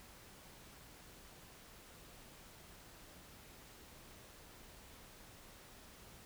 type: silence
effects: pink hiss -58 dBFS RMS until 6.25 s